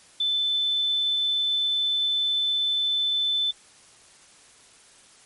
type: tone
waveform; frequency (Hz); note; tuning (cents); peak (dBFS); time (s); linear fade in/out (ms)
sine; 3520; A7; 0; -21; 0.2-3.51; 5
effects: white hiss -53 dBFS RMS until 5.25 s + MP3 48 kbps